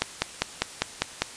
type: click train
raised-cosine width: 0.2 ms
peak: -4 dBFS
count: 7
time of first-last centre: 0.02-1.22 s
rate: 5 Hz
effects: white hiss -42 dBFS RMS until 1.36 s + resampled to 22050 Hz